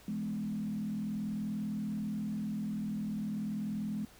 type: tone with frequency modulation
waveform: sine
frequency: 210 Hz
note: G#3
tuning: 19 cents sharp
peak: -33 dBFS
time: 0.08-4.05 s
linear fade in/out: 2 ms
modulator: 40.4 Hz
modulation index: 0.84
effects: pink hiss -58 dBFS RMS until 4.19 s